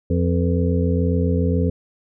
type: harmonic tone with a mistuned harmonic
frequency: 87.31 Hz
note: F2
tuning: in tune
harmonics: 1 / 2 / 3 / 5 / 6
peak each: -19 / -22 / -24 / -26 / -27 dBFS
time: 0.1-1.7 s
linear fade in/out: 5 ms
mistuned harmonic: 6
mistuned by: -86 cents
effects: none